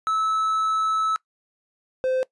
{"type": "tone pair in turn", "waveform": "triangle", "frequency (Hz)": [1303, 517.1], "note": ["E6", "C5"], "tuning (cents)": [-20, -20], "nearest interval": "octave + major third", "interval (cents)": 1600, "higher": "first", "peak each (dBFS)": [-18, -18], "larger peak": "neither", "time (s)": [[0.07, 1.16], [2.04, 2.23]], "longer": "first", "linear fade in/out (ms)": 0, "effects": ["noise-tail reverb RT60 0.1 s tail -21 dB re dry", "resampled to 24000 Hz"]}